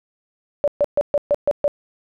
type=tone bursts; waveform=sine; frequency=580 Hz; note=D5; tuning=22 cents flat; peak=-13 dBFS; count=7; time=0.64-1.679 s; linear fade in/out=0 ms; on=37 ms; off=130 ms; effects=none